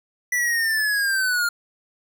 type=linear sweep; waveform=square; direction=down; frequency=1975.5 to 1400 Hz; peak=-20 dBFS; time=0.32-1.49 s; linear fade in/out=5 ms; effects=none